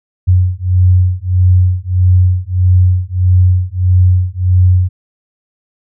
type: beating tone pair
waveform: sine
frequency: 90.4 / 92 Hz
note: F#2 / F#2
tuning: -40 / -9 cents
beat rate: 1.6 Hz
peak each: -10 dBFS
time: 0.27-4.89 s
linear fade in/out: 20 ms
effects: none